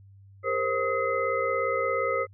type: tone cluster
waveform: sine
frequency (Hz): 407.4 / 472.8 / 530 / 1267 / 2053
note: G#4 / A#4 / C5 / D#6 / C7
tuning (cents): -33 / +24 / +22 / +31 / -33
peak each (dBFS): -34 / -31 / -28 / -29 / -33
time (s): 0.43-2.27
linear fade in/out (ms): 50
effects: added 98 Hz sine -49 dBFS peak until 2.33 s